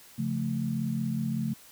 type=chord; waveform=sine; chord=Db augmented; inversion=none; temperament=equal; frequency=138.59 / 174.61 / 220 Hz; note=Db3 / F3 / A3; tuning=0 / 0 / 0 cents; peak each=-32 / -34 / -30 dBFS; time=0.18-1.54 s; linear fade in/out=10 ms; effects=white hiss -53 dBFS RMS until 1.71 s